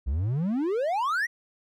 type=exponential sweep; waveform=triangle; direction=up; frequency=59.7 to 1981 Hz; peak=-22 dBFS; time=0.06-1.27 s; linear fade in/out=20 ms; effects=none